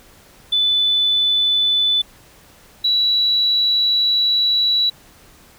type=tone pair in turn; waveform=triangle; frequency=3496 / 3924 Hz; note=A7 / B7; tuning=-12 / -12 cents; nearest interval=major second; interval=200 cents; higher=second; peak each=-10 dBFS; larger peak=neither; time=0.52-2.02 / 2.84-4.9 s; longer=second; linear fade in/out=10 ms; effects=tanh soft clip ceiling -12 dBFS + pink hiss -48 dBFS RMS until 5.58 s